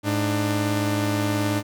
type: tone pair together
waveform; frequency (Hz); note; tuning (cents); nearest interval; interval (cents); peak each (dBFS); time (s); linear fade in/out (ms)
sawtooth; 105.68 / 298.2; G#2 / D4; +31 / +27; octave + tritone; 1796; -20; 0.03-1.63; 50
effects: none

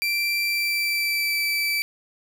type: tone with pitch glide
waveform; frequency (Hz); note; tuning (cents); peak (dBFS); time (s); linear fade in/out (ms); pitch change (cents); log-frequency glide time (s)
30% pulse; 2351 to 2319; D7 to D7; +1 to -22; -19; 0.02-1.82; 0; -23; 0.43-1.39
effects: none

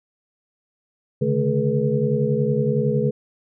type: tone cluster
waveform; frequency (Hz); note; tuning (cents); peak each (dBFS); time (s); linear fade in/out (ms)
sine; 136.5 / 147.3 / 216.7 / 422.6 / 485.4; C#3 / D3 / A3 / G#4 / B4; -26 / +6 / -26 / +30 / -30; -24; 1.21-3.11; 10
effects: none

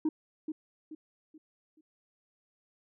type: tone with echo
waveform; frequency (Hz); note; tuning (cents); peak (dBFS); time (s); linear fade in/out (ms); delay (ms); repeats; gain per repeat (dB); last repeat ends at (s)
sine; 311.1; D#4; 0; -23; 0.05-0.09; 5; 430; 4; -9; 1.81
effects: tanh soft clip ceiling -24 dBFS

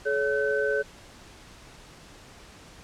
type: tone cluster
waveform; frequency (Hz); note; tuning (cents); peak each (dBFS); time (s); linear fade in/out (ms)
sine; 428.2 / 561 / 1524; A4 / C#5 / G6; -47 / +21 / -49; -26 / -28 / -28; 0.05-0.83; 20
effects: pink hiss -49 dBFS RMS until 2.83 s + low-pass 8000 Hz 12 dB/octave

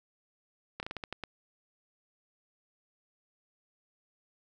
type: slowing click train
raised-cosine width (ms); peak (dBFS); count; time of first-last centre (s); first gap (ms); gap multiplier
0.3; -21; 8; 0.8-1.237; 29; 1.25
effects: none

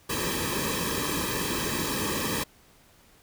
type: noise with comb filter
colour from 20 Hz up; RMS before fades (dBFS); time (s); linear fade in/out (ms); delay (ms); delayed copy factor
pink; -29; 0.09-2.44; 10; 1.4; -1
effects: pink hiss -58 dBFS RMS until 3.22 s

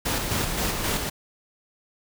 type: noise with tremolo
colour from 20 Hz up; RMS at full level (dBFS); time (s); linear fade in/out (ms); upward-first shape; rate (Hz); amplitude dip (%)
pink; -25; 0.05-1.1; 10; square; 3.8; 35
effects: none

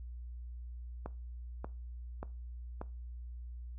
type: click train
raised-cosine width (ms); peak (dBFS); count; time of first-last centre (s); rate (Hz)
1; -26; 4; 1.06-2.814; 1.71
effects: noise-tail reverb RT60 0.3 s tail -19 dB re dry + added 60 Hz sine -42 dBFS peak until 3.78 s

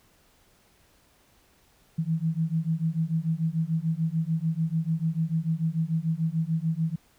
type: beating tone pair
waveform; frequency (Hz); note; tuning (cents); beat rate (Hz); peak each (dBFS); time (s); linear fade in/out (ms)
sine; 158.7 / 165.5; D#3 / E3; +35 / +7; 6.8; -27; 1.98-6.96; 10
effects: pink hiss -62 dBFS RMS until 7.18 s

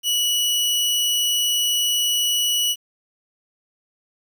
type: tone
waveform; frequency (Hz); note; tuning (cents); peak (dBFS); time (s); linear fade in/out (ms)
sawtooth; 2938; F#7; -13; -15; 0.03-2.76; 50
effects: 8-bit

